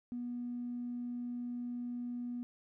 triangle tone with tanh clipping, 242.9 Hz, B3, 29 cents flat, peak -37 dBFS, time 0.12-2.43 s, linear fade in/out 0 ms, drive 4 dB, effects none

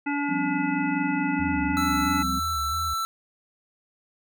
harmonic tone, 286.4 Hz, D4, 43 cents flat, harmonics 1 / 3 / 5 / 7 / 9, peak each -26 / -31 / -33 / -34 / -36 dBFS, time 0.06-2.23 s, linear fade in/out 10 ms
sine chord, F suspended second, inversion none, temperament just, 174.61 / 196.44 / 261.9 Hz, F3 / G3 / C4, 0 / +4 / +2 cents, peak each -33 / -34 / -30 dBFS, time 0.28-2.4 s, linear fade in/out 20 ms
sine tone with vibrato, 77.78 Hz, D#2, in tune, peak -32 dBFS, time 1.39-2.94 s, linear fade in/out 5 ms, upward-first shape square, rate 3 Hz, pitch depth 100 cents each way
square tone, 1331 Hz, E6, 16 cents sharp, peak -26 dBFS, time 1.77-3.05 s, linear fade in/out 0 ms
effects none

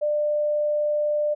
sine tone, 596 Hz, D5, 25 cents sharp, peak -20 dBFS, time 0.01-1.35 s, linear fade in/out 20 ms, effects none

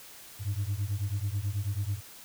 sine beating tone pair, 96.2 / 105.4 Hz, G2 / G#2, -32 / +26 cents, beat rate 9.2 Hz, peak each -30 dBFS, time 0.39-2.01 s, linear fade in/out 50 ms, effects tanh soft clip ceiling -25 dBFS + white hiss -49 dBFS RMS until 2.24 s

